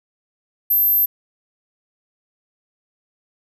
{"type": "tone", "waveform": "sine", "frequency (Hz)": 12350, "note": "G9", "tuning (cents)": -27, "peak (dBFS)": -13, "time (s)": [0.7, 1.06], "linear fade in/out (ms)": 10, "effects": []}